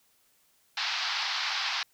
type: band-pass noise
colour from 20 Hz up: white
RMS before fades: -31 dBFS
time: 0.77-1.83 s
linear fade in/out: 2 ms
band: 780 to 5100 Hz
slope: 48 dB/octave
effects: white hiss -67 dBFS RMS until 1.93 s